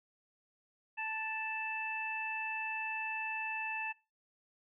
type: harmonic tone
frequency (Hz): 880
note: A5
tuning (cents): 0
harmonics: 1 / 2 / 3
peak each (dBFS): -41 / -42 / -38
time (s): 0.97-3.93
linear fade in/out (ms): 20
effects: noise-tail reverb RT60 0.3 s tail -22 dB re dry